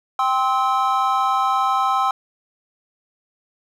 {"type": "chord", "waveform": "triangle", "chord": "C major", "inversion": "second", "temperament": "equal with one note detuned", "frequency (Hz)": [784, 1046.5, 1294.4], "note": ["G5", "C6", "E6"], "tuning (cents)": [0, 0, -32], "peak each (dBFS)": -19, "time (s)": [0.19, 2.11], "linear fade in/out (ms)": 2, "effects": []}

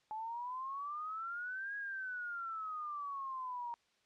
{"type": "exponential two-way sweep", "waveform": "sine", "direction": "up then down", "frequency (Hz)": [855, 1658, 937], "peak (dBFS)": -39, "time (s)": [0.11, 3.74], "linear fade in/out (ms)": 0, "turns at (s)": 1.76, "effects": ["white hiss -74 dBFS RMS until 4.05 s", "low-pass 5000 Hz 12 dB/octave"]}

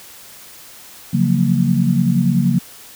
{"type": "chord", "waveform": "sine", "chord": "Gb major seventh", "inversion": "second", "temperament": "equal with one note detuned", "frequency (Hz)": [138.59, 174.61, 185, 231.1], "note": ["Db3", "F3", "Gb3", "Bb3"], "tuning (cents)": [0, 0, 0, -15], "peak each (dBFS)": -18, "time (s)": [1.13, 2.59], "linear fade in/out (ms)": 10, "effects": ["white hiss -40 dBFS RMS until 2.95 s"]}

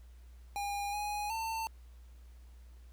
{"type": "tone with pitch steps", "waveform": "square", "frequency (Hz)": [811, 830, 897], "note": ["G#5", "G#5", "A5"], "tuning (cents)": [-41, -1, 33], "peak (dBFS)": -35, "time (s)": [0.56, 1.67], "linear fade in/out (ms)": 0, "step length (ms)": 370, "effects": ["added 60 Hz sine -51 dBFS peak until 2.92 s", "pink hiss -69 dBFS RMS until 2.92 s"]}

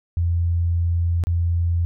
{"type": "tone with dropouts", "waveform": "sine", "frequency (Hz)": 85.4, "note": "F2", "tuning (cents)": -38, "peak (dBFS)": -17, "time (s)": [0.17, 1.85], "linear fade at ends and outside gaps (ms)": 0, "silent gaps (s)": [1.238, 1.27], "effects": []}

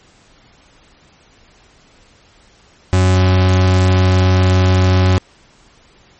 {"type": "tone", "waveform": "40% pulse", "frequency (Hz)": 92.5, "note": "F#2", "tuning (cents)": 0, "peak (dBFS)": -8, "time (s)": [2.93, 5.18], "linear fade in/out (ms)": 0, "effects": ["pink hiss -49 dBFS RMS until 6.19 s", "MP3 32 kbps"]}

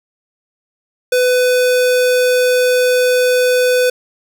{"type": "tone", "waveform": "square", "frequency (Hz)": 500, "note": "B4", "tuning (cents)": 21, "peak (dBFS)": -11, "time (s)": [1.12, 3.9], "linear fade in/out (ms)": 5, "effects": []}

